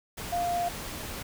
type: tone in noise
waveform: sine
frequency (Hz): 699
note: F5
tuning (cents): +1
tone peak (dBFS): -26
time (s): 0.32-0.69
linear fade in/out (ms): 10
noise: pink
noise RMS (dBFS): -38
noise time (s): 0.17-1.23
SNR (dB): +9
effects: none